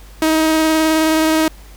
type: tone with vibrato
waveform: sawtooth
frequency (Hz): 316.5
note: D#4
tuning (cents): +30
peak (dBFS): -8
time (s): 0.22-1.48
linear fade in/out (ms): 2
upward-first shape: square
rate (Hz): 19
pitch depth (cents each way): 11
effects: added 50 Hz sine -37 dBFS peak until 1.76 s + pink hiss -45 dBFS RMS until 1.76 s